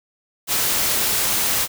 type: noise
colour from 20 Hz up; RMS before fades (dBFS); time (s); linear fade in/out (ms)
white; -20; 0.47-1.68; 50
effects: none